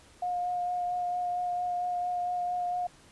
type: tone with vibrato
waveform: sine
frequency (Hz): 714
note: F5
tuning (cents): +38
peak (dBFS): -28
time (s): 0.22-2.87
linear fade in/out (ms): 5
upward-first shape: sine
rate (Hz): 4.4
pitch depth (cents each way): 12
effects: pink hiss -57 dBFS RMS until 3.11 s + resampled to 24000 Hz